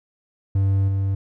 triangle tone with level steps, 97.5 Hz, G2, 9 cents flat, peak -14 / -17 dBFS, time 0.55-1.15 s, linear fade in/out 5 ms, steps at 0.88 s, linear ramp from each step 5 ms, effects none

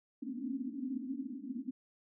white band-pass noise, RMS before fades -40 dBFS, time 0.22-1.71 s, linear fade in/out 5 ms, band 230 to 280 Hz, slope 96 dB/octave, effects none

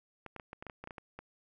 clicks, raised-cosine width 0.5 ms, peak -29 dBFS, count 12, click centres 0.263 / 0.363 / 0.398 / 0.531 / 0.625 / 0.667 / 0.698 / 0.84 / 0.874 / 0.908 / 0.982 / 1.19 s, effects none

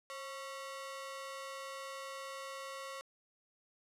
sawtooth ring-modulated tone, 823 Hz, G#5, 16 cents flat, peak -36 dBFS, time 0.1-3.01 s, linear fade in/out 0 ms, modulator 285 Hz, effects low-pass 11000 Hz 12 dB/octave

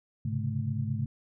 sine tone cluster, 105.3 / 130.8 / 139.8 / 216.4 Hz, G#2 / C3 / C#3 / A3, +24 / 0 / +15 / -29 cents, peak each -32 / -34 / -34 / -36 dBFS, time 0.25-1.06 s, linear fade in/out 5 ms, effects none

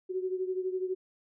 sine beating tone pair, 369.9 / 381.9 Hz, F#4 / G4, 0 / -45 cents, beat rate 12 Hz, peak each -31 / -36 dBFS, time 0.09-0.95 s, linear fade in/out 20 ms, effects none

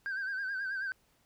sine tone with vibrato, 1568 Hz, G6, in tune, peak -31 dBFS, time 0.06-0.92 s, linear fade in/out 0 ms, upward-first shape sine, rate 9.3 Hz, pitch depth 68 cents each way, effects tanh soft clip ceiling -31 dBFS + pink hiss -70 dBFS RMS until 1.25 s

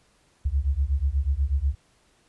sine beating tone pair, 65.41 / 73.61 Hz, C2 / D2, 0 / +5 cents, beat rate 8.2 Hz, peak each -24 dBFS, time 0.45-1.75 s, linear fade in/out 10 ms, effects pink hiss -63 dBFS RMS until 2.28 s + resampled to 24000 Hz

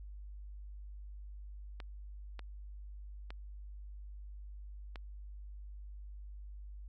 clicks, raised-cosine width 0.3 ms, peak -30 dBFS, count 4, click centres 1.802 / 2.393 / 3.305 / 4.958 s, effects added 50 Hz sine -45 dBFS peak until 6.88 s

